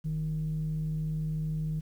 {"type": "tone pair together", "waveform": "sine", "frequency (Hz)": [41.2, 155.56], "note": ["E1", "D#3"], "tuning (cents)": [0, 0], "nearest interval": "octave + major seventh", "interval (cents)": 2300, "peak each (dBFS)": [-37, -28], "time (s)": [0.04, 1.81], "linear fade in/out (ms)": 20, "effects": ["tanh soft clip ceiling -25 dBFS", "10-bit"]}